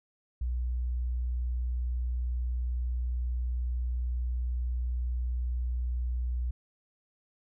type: tone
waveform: sine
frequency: 61.1 Hz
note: B1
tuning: 18 cents flat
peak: -28 dBFS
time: 0.41-6.51 s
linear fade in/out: 5 ms
effects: none